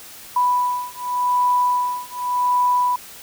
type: beating tone pair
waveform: sine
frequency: 987.8 / 988.67 Hz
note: B5 / B5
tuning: 0 / +2 cents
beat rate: 0.87 Hz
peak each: -20 dBFS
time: 0.36-2.96 s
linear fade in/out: 5 ms
effects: white hiss -40 dBFS RMS until 3.22 s